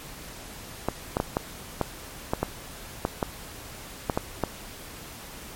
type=clicks; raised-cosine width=1 ms; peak=-9 dBFS; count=12; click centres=0.886 / 1.169 / 1.201 / 1.369 / 1.813 / 2.335 / 2.43 / 3.051 / 3.228 / 4.098 / 4.175 / 4.437 s; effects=pink hiss -42 dBFS RMS until 5.55 s + MP3 64 kbps